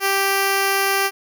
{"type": "tone with notch filter", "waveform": "5% pulse", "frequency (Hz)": 391.9, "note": "G4", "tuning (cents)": 0, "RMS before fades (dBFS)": -19, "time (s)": [0, 1.11], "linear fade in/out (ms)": 50, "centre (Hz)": 3700, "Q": 1.5, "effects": []}